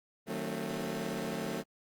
20% pulse chord, D# diminished seventh, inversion none, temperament just, 155.56 / 186.68 / 224 / 268.8 Hz, D#3 / F#3 / A3 / C4, 0 / +16 / +31 / +47 cents, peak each -37 / -35 / -33 / -37 dBFS, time 0.26-1.64 s, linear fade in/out 50 ms, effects Opus 24 kbps

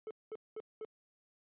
triangle tone bursts, 435.4 Hz, A4, 18 cents flat, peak -38 dBFS, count 4, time 0.07-0.848 s, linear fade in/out 0 ms, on 37 ms, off 210 ms, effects high-pass 200 Hz 12 dB/octave + resampled to 8000 Hz

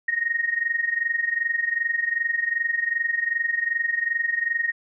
sine tone with amplitude modulation, 1864.7 Hz, A#6, in tune, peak -18 dBFS, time 0.08-4.72 s, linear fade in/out 5 ms, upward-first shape sine, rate 22.6 Hz, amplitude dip 80%, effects none

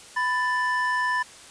triangle tone pair together, 996.1 / 1762 Hz, B5 / A6, +15 / +2 cents, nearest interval minor seventh, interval 987 cents, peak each -23 dBFS, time 0.16-1.23 s, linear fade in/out 10 ms, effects white hiss -46 dBFS RMS until 1.5 s + resampled to 22050 Hz

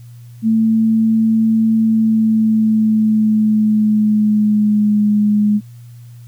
sine tone with pitch glide, 222.5 to 208.8 Hz, A3 to G#3, +20 to +10 cents, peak -10 dBFS, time 0.42-5.61 s, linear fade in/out 50 ms, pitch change -110 cents, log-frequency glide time 1.81-5.04 s, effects added 119 Hz sine -34 dBFS peak until 6.27 s + white hiss -54 dBFS RMS until 6.27 s

